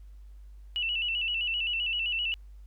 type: tone with vibrato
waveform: sine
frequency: 2800 Hz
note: F7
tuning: 4 cents sharp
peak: -27 dBFS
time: 0.76-2.34 s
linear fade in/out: 0 ms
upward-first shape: square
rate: 7.7 Hz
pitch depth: 74 cents each way
effects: added 50 Hz sine -45 dBFS peak until 2.66 s + pink hiss -72 dBFS RMS until 2.66 s